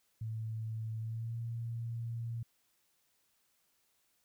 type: tone with pitch glide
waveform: sine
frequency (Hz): 111.1 to 116.15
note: A2 to A#2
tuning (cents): +17 to -6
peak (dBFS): -36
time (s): 0.21-2.43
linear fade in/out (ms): 5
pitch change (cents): +77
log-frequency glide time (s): 0.99-1.38
effects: white hiss -75 dBFS RMS until 4.24 s